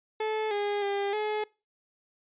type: tone with pitch steps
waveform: 30% pulse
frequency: 434.1 / 409.7 / 400.8 / 425.2 Hz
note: A4 / G#4 / G4 / G#4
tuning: -23 / -24 / +38 / +41 cents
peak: -25 dBFS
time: 0.2-1.44 s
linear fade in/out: 5 ms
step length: 310 ms
effects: noise-tail reverb RT60 0.3 s tail -24 dB re dry + resampled to 8000 Hz